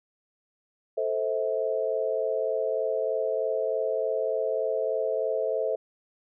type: chord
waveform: sine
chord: A minor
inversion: none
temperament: equal with one note detuned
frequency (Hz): 440 / 523.3 / 646.1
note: A4 / C5 / E5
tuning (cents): 0 / 0 / -35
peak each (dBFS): -29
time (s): 0.97-5.76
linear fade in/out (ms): 10
effects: none